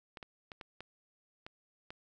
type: clicks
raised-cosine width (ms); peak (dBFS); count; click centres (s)
0.3; -29; 7; 0.172 / 0.228 / 0.518 / 0.612 / 0.806 / 1.465 / 1.905
effects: none